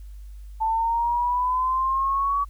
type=linear sweep; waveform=sine; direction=up; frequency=880 to 1138 Hz; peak=-20 dBFS; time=0.6-2.45 s; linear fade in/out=20 ms; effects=added 50 Hz sine -37 dBFS peak until 2.49 s + white hiss -63 dBFS RMS until 2.49 s